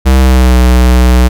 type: tone with pitch glide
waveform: square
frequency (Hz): 65.41 to 62.17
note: C2 to B1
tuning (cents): 0 to +12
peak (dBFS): -4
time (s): 0.05-1.29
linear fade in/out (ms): 20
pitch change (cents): -88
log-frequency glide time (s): 0.17-0.57
effects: none